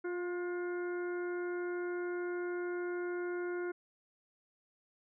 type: harmonic tone with a mistuned harmonic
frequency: 352.9 Hz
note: F4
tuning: 18 cents sharp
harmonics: 1 / 2 / 3 / 4 / 5 / 6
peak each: -35 / -50 / -52 / -45 / -58 / -55 dBFS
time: 0.04-3.72 s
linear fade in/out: 10 ms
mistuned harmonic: 4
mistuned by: +27 cents
effects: none